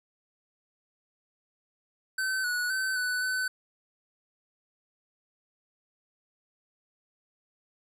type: tone with pitch steps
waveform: square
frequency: 1533 / 1468 / 1533 / 1492 / 1512 Hz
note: G6 / F#6 / G6 / F#6 / F#6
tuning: -39 / -14 / -39 / +14 / +37 cents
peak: -28 dBFS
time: 2.18-3.48 s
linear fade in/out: 5 ms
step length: 260 ms
effects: resampled to 32000 Hz